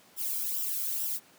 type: noise with flanger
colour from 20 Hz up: violet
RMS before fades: -32 dBFS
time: 0.16-1.2 s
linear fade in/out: 50 ms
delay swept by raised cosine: 0.45 to 1.12 ms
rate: 2.3 Hz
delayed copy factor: -0.65
effects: pink hiss -58 dBFS RMS until 1.38 s + high-pass 200 Hz 12 dB/octave